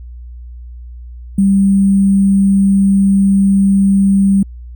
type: tone with sample-and-hold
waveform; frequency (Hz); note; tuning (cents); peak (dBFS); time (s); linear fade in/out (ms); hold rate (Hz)
sine; 196; G3; 0; -7; 1.38-4.43; 5; 8820
effects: added 60 Hz sine -28 dBFS peak until 4.75 s